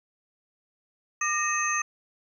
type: tone cluster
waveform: sine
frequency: 1204 / 1862 / 2564 / 6280 Hz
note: D6 / A#6 / E7 / G8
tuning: +43 / -2 / -49 / +2 cents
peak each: -28 / -30 / -31 / -30 dBFS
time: 1.21-1.82 s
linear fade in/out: 5 ms
effects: 10-bit